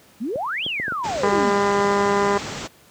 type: exponential two-way sweep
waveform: sine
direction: up then down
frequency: 200 to 3384 to 200 Hz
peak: -23 dBFS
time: 0.2-1.52 s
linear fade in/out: 20 ms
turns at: 0.65 s
type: clicks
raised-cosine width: 2 ms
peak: -18 dBFS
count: 5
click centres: 0.358 / 0.664 / 0.799 / 0.881 / 0.922 s
type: low-pass noise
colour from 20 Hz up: pink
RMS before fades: -30 dBFS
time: 1.03-2.68 s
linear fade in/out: 20 ms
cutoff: 7900 Hz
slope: 96 dB/octave
type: harmonic tone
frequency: 201.3 Hz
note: G3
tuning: 46 cents sharp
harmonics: 1 / 2 / 3 / 4 / 5 / 6 / 7 / 8 / 9 / 10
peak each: -26 / -20 / -28 / -26 / -23 / -29 / -33 / -34 / -35 / -34 dBFS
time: 1.23-2.38 s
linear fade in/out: 5 ms
effects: pink hiss -52 dBFS RMS until 2.9 s + high-pass 100 Hz 12 dB/octave